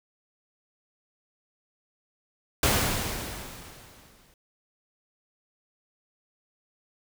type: noise with exponential decay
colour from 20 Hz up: pink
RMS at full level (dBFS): -21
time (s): 2.63-4.34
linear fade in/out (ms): 2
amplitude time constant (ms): 370
effects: none